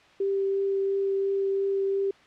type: tone with vibrato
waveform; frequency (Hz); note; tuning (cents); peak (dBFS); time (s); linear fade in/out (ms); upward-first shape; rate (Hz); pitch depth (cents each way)
sine; 392; G4; 0; -23; 0.2-2.11; 5; triangle; 2.9; 9
effects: white hiss -55 dBFS RMS until 2.26 s + low-pass 3000 Hz 12 dB/octave